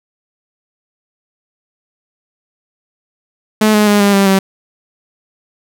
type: tone with pitch steps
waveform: sawtooth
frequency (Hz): 215.2 / 210.5 / 206 / 201.5 / 197.11 / 192.83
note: A3 / G#3 / G#3 / G3 / G3 / G3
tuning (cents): -38 / +24 / -14 / +48 / +10 / -28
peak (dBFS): -4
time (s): 3.61-4.39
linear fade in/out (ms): 5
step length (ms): 130
effects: none